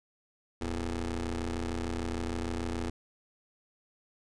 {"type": "ring-modulated tone", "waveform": "20% pulse", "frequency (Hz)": 86.7, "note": "F2", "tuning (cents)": -12, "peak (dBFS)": -24, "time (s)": [0.61, 2.9], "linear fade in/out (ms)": 5, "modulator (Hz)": 157, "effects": ["resampled to 22050 Hz"]}